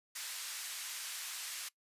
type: band-pass noise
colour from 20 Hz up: white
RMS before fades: -43 dBFS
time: 0.15-1.69 s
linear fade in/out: 10 ms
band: 1400 to 10000 Hz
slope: 12 dB/octave
effects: noise-tail reverb RT60 0.1 s tail -21 dB re dry + resampled to 32000 Hz